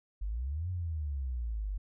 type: exponential two-way sweep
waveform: sine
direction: up then down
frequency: 47 to 92.7 to 47 Hz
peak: -32 dBFS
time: 0.21-1.78 s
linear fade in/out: 10 ms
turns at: 0.7 s
effects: none